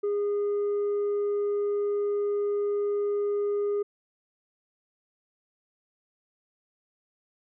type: tone with tanh clipping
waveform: sine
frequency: 409.5 Hz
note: G#4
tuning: 24 cents flat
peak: -25 dBFS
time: 0.03-3.83 s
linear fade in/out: 10 ms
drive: 2 dB
effects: none